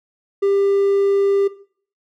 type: tone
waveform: triangle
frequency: 397.2 Hz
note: G4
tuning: 23 cents sharp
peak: -12 dBFS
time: 0.42-1.48 s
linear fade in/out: 10 ms
effects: noise-tail reverb RT60 0.5 s tail -17 dB re dry